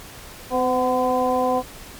harmonic tone with a mistuned harmonic, 254.7 Hz, C4, 46 cents flat, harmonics 1 / 2 / 3 / 4, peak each -25 / -21 / -22 / -25 dBFS, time 0.5-1.63 s, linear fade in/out 50 ms, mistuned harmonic 3, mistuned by -34 cents, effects pink hiss -40 dBFS RMS until 1.99 s + MP3 96 kbps

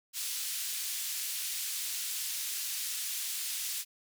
white band-pass noise, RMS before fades -36 dBFS, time 0.13-3.85 s, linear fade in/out 50 ms, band 2700 to 14000 Hz, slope 12 dB/octave, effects none

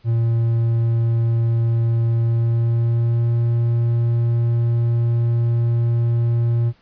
triangle tone with pitch glide, 115.6 to 117.42 Hz, A#2 to A#2, -14 to +13 cents, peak -13 dBFS, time 0.04-6.73 s, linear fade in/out 50 ms, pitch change +27 cents, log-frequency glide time 2.17-3.34 s, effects pink hiss -57 dBFS RMS until 6.81 s + resampled to 11025 Hz

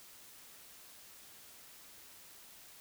silence, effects white hiss -56 dBFS RMS until 2.8 s

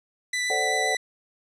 sawtooth tone with vibrato, 1985 Hz, B6, 8 cents sharp, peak -21 dBFS, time 0.33-0.97 s, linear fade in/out 5 ms, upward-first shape triangle, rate 7.7 Hz, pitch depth 10 cents each way
sine chord, D dominant seventh, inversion second, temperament equal with one note detuned, 440 / 523.3 / 587.3 / 748.6 Hz, A4 / C5 / D5 / F#5, 0 / 0 / 0 / +20 cents, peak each -31 / -33 / -32 / -27 dBFS, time 0.5-0.95 s, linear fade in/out 2 ms
effects resampled to 22050 Hz

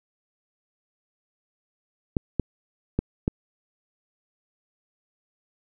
clicks, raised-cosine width 3 ms, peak -9 dBFS, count 4, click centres 2.168 / 2.397 / 2.99 / 3.279 s, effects none

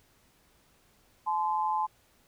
sine tone pair together, 861 / 1032.5 Hz, A5 / C6, -38 / -23 cents, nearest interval minor third, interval 315 cents, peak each -28 / -30 dBFS, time 1.26-1.87 s, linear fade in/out 20 ms, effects pink hiss -65 dBFS RMS until 2.27 s

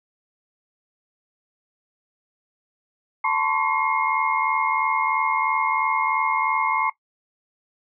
sine tone cluster, 883 / 1031 / 1114 / 2141 Hz, A5 / C6 / C#6 / C7, +6 / -26 / +8 / +39 cents, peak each -25 dBFS, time 3.24-6.9 s, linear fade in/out 5 ms, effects noise-tail reverb RT60 0.1 s tail -18 dB re dry

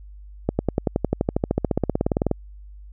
accelerating click train, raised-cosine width 2 ms, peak -6 dBFS, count 27, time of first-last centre 0.49-2.313 s, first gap 100 ms, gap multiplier 0.97, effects added 50 Hz sine -39 dBFS peak until 2.92 s

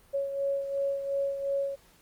sine beating tone pair, 554.4 / 557.2 Hz, C#5 / C#5, 0 / +9 cents, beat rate 2.8 Hz, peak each -28 / -36 dBFS, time 0.13-1.76 s, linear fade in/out 20 ms, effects pink hiss -60 dBFS RMS until 2.01 s + Opus 32 kbps

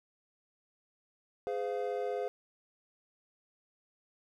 triangle chord, F minor, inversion first, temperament equal with one note detuned, 415.3 / 511 / 698.5 Hz, Ab4 / C5 / F5, 0 / -41 / 0 cents, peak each -34 / -34 / -37 dBFS, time 1.47-2.28 s, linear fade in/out 0 ms, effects none

